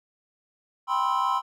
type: chord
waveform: triangle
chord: C major seventh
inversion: second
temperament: just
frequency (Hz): 784.9 / 981.1 / 1046.5 / 1308.1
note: G5 / B5 / C6 / E6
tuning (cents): +2 / -12 / 0 / -14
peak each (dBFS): -29 / -26 / -23 / -28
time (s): 0.87-1.42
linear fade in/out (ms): 50
effects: none